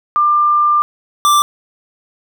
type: tone pair in turn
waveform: sine / square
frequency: 1193 / 1176.6 Hz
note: D6 / D6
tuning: +27 / +3 cents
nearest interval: unison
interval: 24 cents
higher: first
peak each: -9 dBFS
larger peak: neither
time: 0.16-0.82 / 1.25-1.42 s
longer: first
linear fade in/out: 0 ms
effects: none